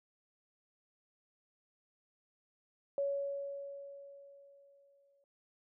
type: tone with exponential decay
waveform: sine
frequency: 560 Hz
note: C#5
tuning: 18 cents sharp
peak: -30 dBFS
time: 2.98-5.24 s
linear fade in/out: 1 ms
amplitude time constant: 490 ms
effects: none